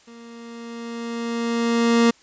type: tone with level ramp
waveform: 30% pulse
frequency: 233.1 Hz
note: A#3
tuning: in tune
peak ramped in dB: -39 to -10 dBFS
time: 0.07-2.11 s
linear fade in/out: 10 ms
effects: white hiss -54 dBFS RMS until 2.22 s + resampled to 16000 Hz